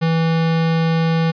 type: tone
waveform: square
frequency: 163.7 Hz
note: E3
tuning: 12 cents flat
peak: -15 dBFS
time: 0.01-1.32 s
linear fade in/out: 20 ms
effects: resampled to 11025 Hz